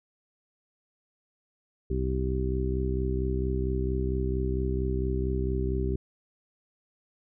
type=harmonic tone; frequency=64.4 Hz; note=C2; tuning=27 cents flat; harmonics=1 / 2 / 3 / 4 / 5 / 6; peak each=-28 / -33 / -37 / -38 / -38 / -32 dBFS; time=1.9-5.96 s; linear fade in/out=5 ms; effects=none